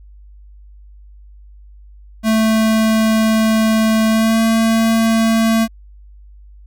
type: tone with pitch glide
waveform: square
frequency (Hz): 220.5 to 225.1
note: A3 to A3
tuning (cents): +4 to +40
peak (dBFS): -12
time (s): 2.23-5.68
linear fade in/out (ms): 50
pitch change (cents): +36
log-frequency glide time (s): 4.09-4.4
effects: added 50 Hz sine -38 dBFS peak until 6.66 s